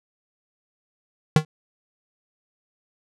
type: tone with exponential decay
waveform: square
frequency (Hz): 155.1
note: D#3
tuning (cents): -5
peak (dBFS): -9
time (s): 1.36-1.45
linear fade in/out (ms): 2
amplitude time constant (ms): 19
effects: low-pass 8000 Hz 12 dB/octave